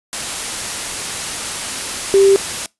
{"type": "tone in noise", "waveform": "sine", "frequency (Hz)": 392, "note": "G4", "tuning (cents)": 0, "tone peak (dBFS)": -7, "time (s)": [2.14, 2.36], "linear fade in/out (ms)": 0, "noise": "white", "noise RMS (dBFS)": -23, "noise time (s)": [0.13, 2.66], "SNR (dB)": 13, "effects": ["noise-tail reverb RT60 0.2 s tail -23 dB re dry", "resampled to 24000 Hz"]}